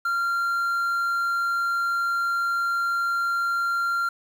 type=tone with quantisation; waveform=triangle; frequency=1383 Hz; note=F6; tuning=17 cents flat; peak=-20 dBFS; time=0.05-4.09 s; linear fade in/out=5 ms; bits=8; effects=none